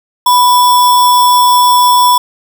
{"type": "tone with sample-and-hold", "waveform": "sine", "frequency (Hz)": 987, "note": "B5", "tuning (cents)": -1, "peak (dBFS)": -4, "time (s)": [0.26, 2.18], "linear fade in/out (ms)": 5, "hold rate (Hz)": 4410, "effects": []}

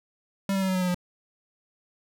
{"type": "tone with pitch steps", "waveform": "square", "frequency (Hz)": [196, 192.97, 189.98, 187.04, 184.15, 181.3, 178.49], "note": ["G3", "G3", "F#3", "F#3", "F#3", "F#3", "F3"], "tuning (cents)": [0, -27, 46, 19, -8, -35, 38], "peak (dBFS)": -24, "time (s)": [0.49, 0.945], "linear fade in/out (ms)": 2, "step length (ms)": 65, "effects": []}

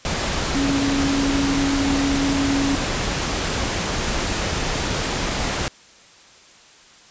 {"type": "tone in noise", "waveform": "sine", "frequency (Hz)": 277.2, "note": "C#4", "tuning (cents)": 0, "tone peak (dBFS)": -19, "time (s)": [0.55, 2.75], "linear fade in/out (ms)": 0, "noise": "pink", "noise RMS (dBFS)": -23, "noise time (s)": [0.05, 5.68], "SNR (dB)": 1, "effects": ["white hiss -48 dBFS RMS until 7.1 s", "resampled to 16000 Hz"]}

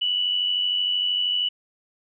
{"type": "tone pair together", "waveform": "sine", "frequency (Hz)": [2871, 2964], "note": ["F7", "F#7"], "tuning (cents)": [47, 2], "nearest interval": "minor second", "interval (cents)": 55, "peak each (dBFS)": [-30, -21], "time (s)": [0.01, 1.49], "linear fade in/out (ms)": 10, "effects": []}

